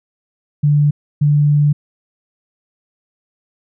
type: tone bursts at uneven times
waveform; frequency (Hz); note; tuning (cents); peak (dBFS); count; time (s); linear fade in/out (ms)
sine; 146.83; D3; 0; -9; 2; 0.63-0.91 / 1.21-1.73; 10
effects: none